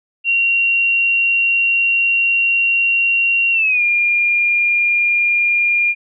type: tone with pitch glide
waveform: sine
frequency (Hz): 2752 to 2410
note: F7 to D7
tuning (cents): -26 to +44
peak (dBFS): -12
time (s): 0.24-5.95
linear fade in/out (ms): 50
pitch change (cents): -230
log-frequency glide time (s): 3.52-3.82
effects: none